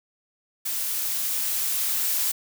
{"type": "noise with level ramp", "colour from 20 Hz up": "blue", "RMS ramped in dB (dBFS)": [-28, -24], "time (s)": [0.65, 2.32], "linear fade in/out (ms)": 10, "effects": []}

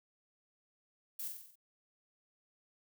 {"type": "noise with echo", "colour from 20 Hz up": "violet", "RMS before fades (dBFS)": -41, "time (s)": [1.19, 1.28], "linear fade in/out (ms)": 5, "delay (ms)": 46, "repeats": 6, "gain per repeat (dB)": -4, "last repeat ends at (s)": 1.556, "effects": []}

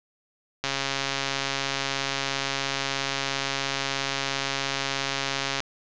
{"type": "click train", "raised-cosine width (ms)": 0.2, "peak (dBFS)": -9, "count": 681, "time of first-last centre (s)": [0.64, 5.604], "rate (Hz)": 137, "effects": ["resampled to 16000 Hz", "8-bit"]}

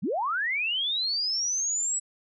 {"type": "linear sweep", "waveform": "sine", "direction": "up", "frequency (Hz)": [130.9, 7902], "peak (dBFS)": -25, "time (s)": [0.02, 2], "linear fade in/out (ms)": 20, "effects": []}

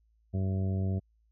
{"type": "harmonic tone", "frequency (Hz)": 95.3, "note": "G2", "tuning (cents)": -48, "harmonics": [1, 2, 3, 4, 5, 6, 7], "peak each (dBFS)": [-28, -34, -45, -43, -49, -50, -47], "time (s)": [0.33, 1], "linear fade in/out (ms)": 20, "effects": ["added 55 Hz sine -65 dBFS peak until 1.31 s"]}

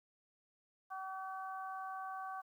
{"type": "harmonic tone", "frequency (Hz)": 380.9, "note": "G4", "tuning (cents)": -50, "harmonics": [2, 3, 4], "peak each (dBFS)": [-44, -45, -51], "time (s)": [0.9, 2.42], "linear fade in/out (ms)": 20, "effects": ["12-bit"]}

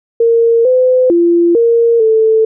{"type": "tone with pitch steps", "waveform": "sine", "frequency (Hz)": [462, 509, 342.7, 465, 441.8], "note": ["A#4", "C5", "F4", "A#4", "A4"], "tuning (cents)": [-16, -48, -33, -4, 7], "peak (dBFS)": -6, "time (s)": [0.2, 2.45], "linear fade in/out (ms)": 5, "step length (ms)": 450, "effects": []}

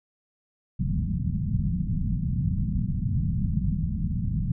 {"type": "low-pass noise", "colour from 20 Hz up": "white", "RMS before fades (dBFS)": -26, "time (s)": [0.79, 4.52], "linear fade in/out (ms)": 5, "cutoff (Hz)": 200, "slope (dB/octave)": 48, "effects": []}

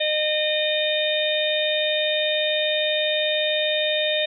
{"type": "harmonic tone", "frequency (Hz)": 611, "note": "D#5", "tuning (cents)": -32, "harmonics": [1, 3, 4, 5, 6], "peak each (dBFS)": [-23, -30, -29, -31, -24], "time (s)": [0, 4.26], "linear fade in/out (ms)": 10, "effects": []}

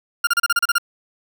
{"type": "tone bursts", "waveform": "40% pulse", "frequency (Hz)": 1404, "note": "F6", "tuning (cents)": 9, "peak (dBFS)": -13, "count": 9, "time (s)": [0.24, 0.783], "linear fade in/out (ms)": 5, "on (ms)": 31, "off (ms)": 33, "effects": ["9-bit"]}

